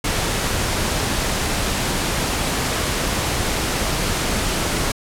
pink noise, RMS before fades -21 dBFS, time 0.04-4.92 s, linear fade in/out 5 ms, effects low-pass 11000 Hz 12 dB/octave

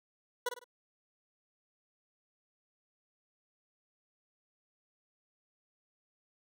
20% pulse tone with echo, 490 Hz, B4, 14 cents flat, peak -25 dBFS, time 0.46-0.49 s, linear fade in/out 5 ms, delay 51 ms, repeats 3, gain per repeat -8 dB, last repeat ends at 0.643 s, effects none

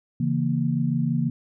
sine chord, A# diminished, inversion first, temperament equal, 138.59 / 164.81 / 233.1 Hz, C#3 / E3 / A#3, 0 / 0 / 0 cents, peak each -25 dBFS, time 0.2-1.3 s, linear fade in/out 5 ms, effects none

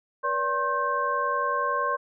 sine tone cluster, 485.3 / 576 / 1070 / 1552 Hz, B4 / D5 / C6 / G6, -30 / -34 / +38 / -18 cents, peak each -33 / -31 / -25 / -31 dBFS, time 0.23-1.97 s, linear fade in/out 20 ms, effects none

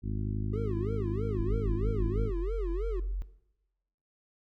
harmonic tone, 51.91 Hz, G#1, in tune, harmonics 1 / 2 / 3 / 4 / 5 / 6 / 7, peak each -33 / -34 / -43 / -39 / -42 / -46 / -48 dBFS, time 0.02-2.32 s, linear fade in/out 50 ms
triangle tone with vibrato, 393.5 Hz, G4, 7 cents sharp, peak -32 dBFS, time 0.53-3 s, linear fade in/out 5 ms, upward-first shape sine, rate 3.1 Hz, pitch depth 280 cents each way
sine tone, 45.94 Hz, F#1, 12 cents flat, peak -29 dBFS, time 1.39-3.22 s, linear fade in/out 0 ms
effects noise-tail reverb RT60 0.9 s tail -18 dB re dry

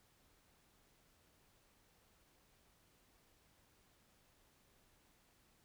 silence, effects pink hiss -72 dBFS RMS until 5.64 s

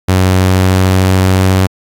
sawtooth tone with pitch glide, 93.1 to 94.24 Hz, F#2 to F#2, +11 to +32 cents, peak -3 dBFS, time 0.08-1.67 s, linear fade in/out 10 ms, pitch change +21 cents, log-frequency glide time 0.32-1.52 s, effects AAC 64 kbps

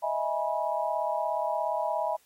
sine chord, E major seventh, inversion third, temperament equal with one note detuned, 622.3 / 659.3 / 830.6 / 971.9 Hz, D#5 / E5 / G#5 / B5, 0 / 0 / 0 / -28 cents, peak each -32 dBFS, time 0.02-2.17 s, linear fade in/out 20 ms, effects white hiss -64 dBFS RMS until 2.25 s + AAC 48 kbps

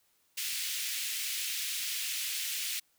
pink high-pass noise, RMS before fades -35 dBFS, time 0.37-2.8 s, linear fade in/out 10 ms, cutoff 2300 Hz, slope 24 dB/octave, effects white hiss -71 dBFS RMS until 2.98 s

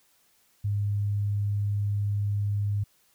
sine tone, 102.2 Hz, G#2, 27 cents flat, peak -24 dBFS, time 0.64-2.84 s, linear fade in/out 10 ms, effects white hiss -65 dBFS RMS until 3.14 s

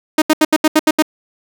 sawtooth tone bursts, 310.2 Hz, D#4, 5 cents flat, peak -4 dBFS, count 8, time 0.18-1.024 s, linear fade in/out 5 ms, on 39 ms, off 76 ms, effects none

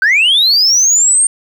sine linear sweep, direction up, 1489 to 8800 Hz, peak -5 dBFS, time 0.02-1.27 s, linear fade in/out 2 ms, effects tanh soft clip ceiling -5 dBFS + 7-bit

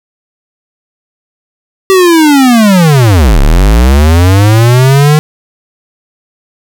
square linear two-way sweep, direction down then up, 388.4 to 32.7 to 154.4 Hz, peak -3 dBFS, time 1.9-5.19 s, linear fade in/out 0 ms, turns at 3.4 s, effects none

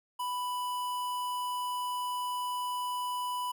square tone with notch filter, 990 Hz, B5, 4 cents sharp, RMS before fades -34 dBFS, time 0.19-3.52 s, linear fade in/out 10 ms, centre 5800 Hz, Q 1.5, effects none

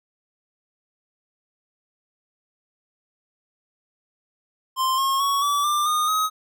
square tone with pitch steps, 1046.5 / 1080.3 / 1115.2 / 1151.1 / 1188.3 / 1226.7 / 1266.3 Hz, C6 / C#6 / C#6 / D6 / D6 / D#6 / D#6, 0 / -45 / +10 / -35 / +20 / -25 / +30 cents, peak -20 dBFS, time 4.76-6.3 s, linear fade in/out 50 ms, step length 220 ms, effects none

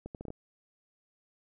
accelerating click train, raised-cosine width 2 ms, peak -27 dBFS, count 6, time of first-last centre 0.06-0.304 s, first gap 88 ms, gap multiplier 0.7, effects none

